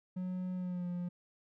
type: tone with pitch glide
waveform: triangle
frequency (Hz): 183.1 to 176.66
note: F#3 to F3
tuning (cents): -18 to +20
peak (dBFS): -33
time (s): 0.16-1.09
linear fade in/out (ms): 10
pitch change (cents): -62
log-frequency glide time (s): 0.55-0.87
effects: none